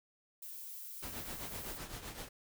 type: noise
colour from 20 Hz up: violet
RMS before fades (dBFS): -47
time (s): 0.42-1.78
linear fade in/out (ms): 5
type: noise with tremolo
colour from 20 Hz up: pink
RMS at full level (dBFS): -43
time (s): 1.02-2.29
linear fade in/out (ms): 10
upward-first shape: triangle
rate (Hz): 7.8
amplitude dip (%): 70
effects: none